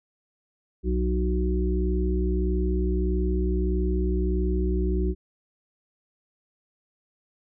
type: harmonic tone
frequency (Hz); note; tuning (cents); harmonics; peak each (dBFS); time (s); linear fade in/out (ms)
61.6; B1; -4; 1 / 3 / 5 / 6; -23 / -30 / -33 / -29; 0.83-5.15; 50
effects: none